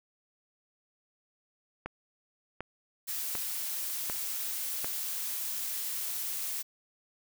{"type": "click train", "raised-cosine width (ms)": 0.5, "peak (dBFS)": -21, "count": 5, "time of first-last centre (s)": [1.86, 4.845], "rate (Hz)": 1.34}
{"type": "noise", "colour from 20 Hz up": "blue", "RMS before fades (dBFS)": -35, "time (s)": [3.07, 6.63], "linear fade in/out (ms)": 20}
{"effects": []}